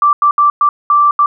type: tone bursts at uneven times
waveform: sine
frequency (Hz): 1170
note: D6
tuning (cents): -7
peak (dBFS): -6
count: 6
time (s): 0.02-0.13 / 0.22-0.31 / 0.38-0.5 / 0.61-0.69 / 0.9-1.11 / 1.19-1.26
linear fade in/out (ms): 2
effects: none